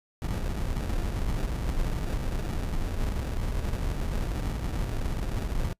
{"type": "noise with sample-and-hold", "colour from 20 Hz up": "brown", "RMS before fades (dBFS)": -29, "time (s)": [0.22, 5.73], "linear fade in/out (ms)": 0, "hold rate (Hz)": 1050, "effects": ["noise-tail reverb RT60 0.1 s tail -25 dB re dry", "resampled to 32000 Hz"]}